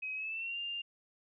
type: tone with pitch glide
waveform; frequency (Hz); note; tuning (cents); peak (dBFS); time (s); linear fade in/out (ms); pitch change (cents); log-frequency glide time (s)
sine; 2536 to 2798; D#7 to F7; +32 to +3; -36; 0.02-0.82; 10; +171; 0.15-0.58
effects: none